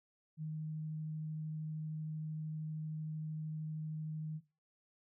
sine tone with vibrato, 155.56 Hz, D#3, in tune, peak -38 dBFS, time 0.37-4.41 s, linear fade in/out 50 ms, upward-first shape triangle, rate 13 Hz, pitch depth 8 cents each way, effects noise-tail reverb RT60 0.3 s tail -17 dB re dry

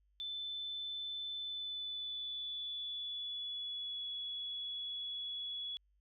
sine tone with pitch glide, 3520 to 3382 Hz, A7 to G#7, 0 to +31 cents, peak -39 dBFS, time 0.2-5.77 s, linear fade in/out 0 ms, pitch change -69 cents, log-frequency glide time 1.36-4.07 s, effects added 50 Hz sine -70 dBFS peak until 6 s

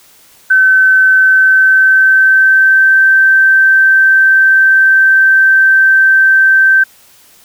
sine tone with pitch glide, 1530 to 1554.9 Hz, G6 to G6, -42 to -15 cents, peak -4 dBFS, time 0.5-6.84 s, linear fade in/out 10 ms, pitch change +27 cents, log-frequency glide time 1.1-3.01 s, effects white hiss -44 dBFS RMS until 7.44 s

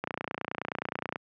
click train, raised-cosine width 0.5 ms, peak -16 dBFS, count 34, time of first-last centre 0.04-1.159 s, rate 29.5 Hz, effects high-pass 150 Hz 12 dB/octave

